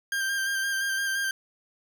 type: tone with vibrato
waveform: 40% pulse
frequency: 1587 Hz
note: G6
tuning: 21 cents sharp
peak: -25 dBFS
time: 0.12-1.31 s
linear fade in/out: 2 ms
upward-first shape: square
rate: 5.8 Hz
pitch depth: 19 cents each way
effects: none